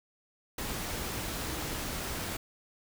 sine tone in noise, 311.1 Hz, D#4, in tune, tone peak -45 dBFS, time 1.45-1.81 s, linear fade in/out 5 ms, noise pink, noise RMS -36 dBFS, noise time 0.58-2.37 s, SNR -12 dB, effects none

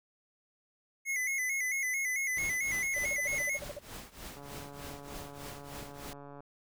square tone with vibrato, 2088 Hz, C7, 4 cents flat, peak -31 dBFS, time 1.05-3.6 s, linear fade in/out 50 ms, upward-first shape square, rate 4.5 Hz, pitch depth 65 cents each way
pink noise with tremolo, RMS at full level -43 dBFS, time 2.37-6.13 s, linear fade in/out 0 ms, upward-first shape triangle, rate 3.3 Hz, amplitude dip 90%
sine tone bursts, 581 Hz, D5, 19 cents flat, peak -38 dBFS, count 12, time 2.96-3.79 s, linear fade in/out 5 ms, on 27 ms, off 46 ms
click train, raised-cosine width 1 ms, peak -35 dBFS, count 290, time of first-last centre 4.37-6.405 s, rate 142 Hz
effects none

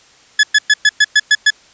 sawtooth tone bursts, 1707 Hz, G#6, 47 cents sharp, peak -3 dBFS, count 8, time 0.39-1.504 s, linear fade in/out 5 ms, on 43 ms, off 110 ms, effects white hiss -47 dBFS RMS until 1.73 s + resampled to 16000 Hz

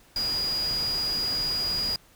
sine tone in noise, 4882 Hz, D#8, 34 cents flat, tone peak -25 dBFS, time 0.16-1.96 s, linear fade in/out 2 ms, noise pink, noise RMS -37 dBFS, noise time 0.16-1.96 s, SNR +9 dB, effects pink hiss -57 dBFS RMS until 2.15 s

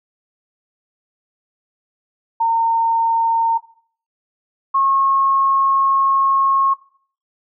sine tone pair in turn, 914 / 1086.9 Hz, A#5 / C#6, -34 / -34 cents, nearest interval minor third, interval 300 cents, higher second, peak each -13 / -13 dBFS, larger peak neither, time 2.4-3.58 / 4.74-6.74 s, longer second, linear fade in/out 10 ms, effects noise-tail reverb RT60 0.5 s tail -17 dB re dry

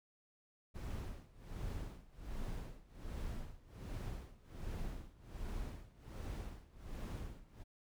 brown noise with tremolo, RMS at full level -42 dBFS, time 0.74-7.64 s, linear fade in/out 20 ms, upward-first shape sine, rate 1.3 Hz, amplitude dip 90%, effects none

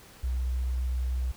sine tone, 63 Hz, B1, 35 cents sharp, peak -26 dBFS, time 0.23-1.32 s, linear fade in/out 10 ms, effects pink hiss -52 dBFS RMS until 1.36 s

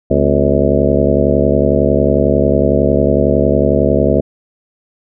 harmonic tone with a mistuned harmonic, 71 Hz, C#2, 42 cents sharp, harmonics 1 / 2 / 3 / 4 / 5 / 6 / 7 / 8 / 9, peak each -18 / -18 / -18 / -18 / -18 / -18 / -18 / -18 / -18 dBFS, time 0.1-4.21 s, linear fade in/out 10 ms, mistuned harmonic 4, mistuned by -130 cents, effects none

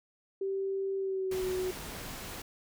sine tone with pitch glide, 388.6 to 370 Hz, G4 to F#4, -15 to 0 cents, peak -30 dBFS, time 0.41-1.71 s, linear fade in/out 5 ms, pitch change -85 cents, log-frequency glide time 0.97-1.5 s
pink noise, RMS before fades -42 dBFS, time 1.31-2.42 s, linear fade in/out 5 ms
effects none

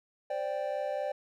triangle chord, C suspended second, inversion none, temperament equal, 523.3 / 587.3 / 784 Hz, C5 / D5 / G5, 0 / 0 / 0 cents, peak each -35 / -31 / -36 dBFS, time 0.3-1.12 s, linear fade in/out 5 ms, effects none

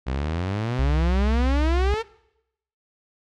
sawtooth exponential sweep, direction up, 61.74 to 462.4 Hz, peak -20 dBFS, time 0.06-2.03 s, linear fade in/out 20 ms
sine tone, 64.1 Hz, C2, 35 cents flat, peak -19 dBFS, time 0.79-1.94 s, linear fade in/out 0 ms
effects noise-tail reverb RT60 0.8 s tail -21 dB re dry + low-pass 4000 Hz 12 dB/octave

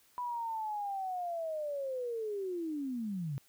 sine linear sweep, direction down, 991 to 129.8 Hz, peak -34 dBFS, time 0.18-3.38 s, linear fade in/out 0 ms, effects white hiss -66 dBFS RMS until 3.48 s

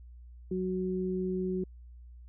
sine tone pair together, 185 / 370 Hz, F#3 / F#4, 0 / 0 cents, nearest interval octave, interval 1200 cents, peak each -32 / -32 dBFS, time 0.51-1.64 s, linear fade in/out 5 ms, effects added 60 Hz sine -47 dBFS peak until 2.28 s

